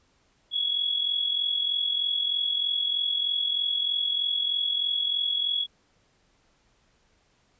sine tone with amplitude modulation, 3354 Hz, G#7, 16 cents sharp, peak -21 dBFS, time 0.51-5.67 s, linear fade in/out 50 ms, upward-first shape sine, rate 43.2 Hz, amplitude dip 60%, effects pink hiss -66 dBFS RMS until 7.59 s + resampled to 16000 Hz

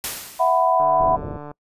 white noise with exponential decay, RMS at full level -25 dBFS, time 0.04-0.83 s, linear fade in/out 0 ms, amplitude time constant 170 ms
sine chord, E suspended second, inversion none, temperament equal with one note detuned, 659.3 / 740 / 996.4 Hz, E5 / F#5 / B5, 0 / 0 / +15 cents, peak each -19 dBFS, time 0.39-1.17 s, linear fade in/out 20 ms
click train, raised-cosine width 1 ms, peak -22 dBFS, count 106, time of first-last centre 0.8-1.514 s, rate 147 Hz
pink low-pass noise, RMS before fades -31 dBFS, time 1-1.37 s, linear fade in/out 2 ms, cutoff 680 Hz, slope 96 dB/octave
effects noise-tail reverb RT60 0.1 s tail -25 dB re dry + resampled to 32000 Hz

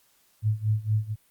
sine tone with tremolo, 107.7 Hz, A2, 37 cents flat, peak -19 dBFS, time 0.42-1.16 s, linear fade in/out 50 ms, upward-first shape sine, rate 4.3 Hz, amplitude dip 90%, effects white hiss -64 dBFS RMS until 1.3 s + Opus 48 kbps

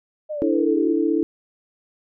sine linear sweep, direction down, 622.3 to 341.8 Hz, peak -25 dBFS, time 0.29-0.93 s, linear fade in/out 20 ms
sine chord, D suspended second, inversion none, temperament equal, 293.7 / 329.6 / 440 Hz, D4 / E4 / A4, 0 / 0 / 0 cents, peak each -22 / -20 / -24 dBFS, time 0.42-1.23 s, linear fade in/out 0 ms
effects none

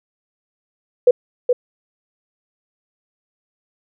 sine tone with echo, 493.9 Hz, B4, in tune, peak -6 dBFS, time 1.07-1.11 s, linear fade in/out 5 ms, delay 420 ms, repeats 1, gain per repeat -5 dB, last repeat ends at 1.53 s, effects none

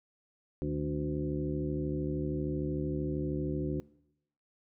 harmonic tone with a mistuned harmonic, 73 Hz, D2, 10 cents flat, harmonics 1 / 2 / 3 / 4 / 5 / 7, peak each -39 / -35 / -43 / -35 / -37 / -44 dBFS, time 0.62-3.8 s, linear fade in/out 0 ms, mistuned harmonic 2, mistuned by +64 cents, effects noise-tail reverb RT60 0.8 s tail -22 dB re dry

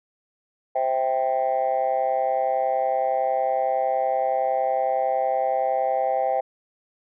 sine chord, C major, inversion none, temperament just, 523.3 / 654.1 / 784.9 Hz, C5 / E5 / G5, 0 / -14 / +2 cents, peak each -24 / -24 / -22 dBFS, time 0.75-6.41 s, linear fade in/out 10 ms, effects tanh soft clip ceiling -14 dBFS

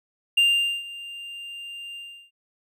triangle tone with ADSR envelope, 2794 Hz, F7, in tune, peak -13 dBFS, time 0.37-2.31 s, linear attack 8 ms, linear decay 450 ms, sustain -20 dB, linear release 350 ms, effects none

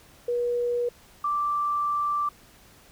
sine tone pair in turn, 482.3 / 1172.6 Hz, B4 / D6, -41 / -3 cents, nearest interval octave + minor third, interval 1538 cents, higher second, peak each -23 dBFS, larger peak neither, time 0.28-0.89 / 1.24-2.29 s, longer second, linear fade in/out 5 ms, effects pink hiss -54 dBFS RMS until 2.91 s

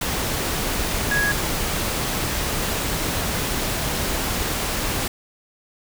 sine tone in noise, 1661.2 Hz, G#6, in tune, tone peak -19 dBFS, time 1.11-1.32 s, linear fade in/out 5 ms, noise pink, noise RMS -24 dBFS, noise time 0.01-5.08 s, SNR +2 dB, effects none

